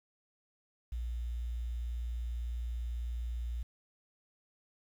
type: tone with quantisation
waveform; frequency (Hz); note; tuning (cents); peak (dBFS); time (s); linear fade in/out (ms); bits
sine; 59.1; A#1; +24; -34; 0.92-3.63; 5; 10
effects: none